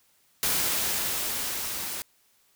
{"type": "noise with level ramp", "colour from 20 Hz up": "white", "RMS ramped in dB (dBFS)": [-25, -34], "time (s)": [0.43, 2.02], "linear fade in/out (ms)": 0, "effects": ["white hiss -65 dBFS RMS until 2.55 s"]}